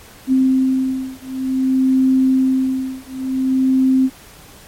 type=beating tone pair; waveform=sine; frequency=261.6 / 262.14 Hz; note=C4 / C4; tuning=0 / +3 cents; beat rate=0.54 Hz; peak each=-16 dBFS; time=0.27-4.1 s; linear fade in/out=50 ms; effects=pink hiss -42 dBFS RMS until 4.67 s + MP3 64 kbps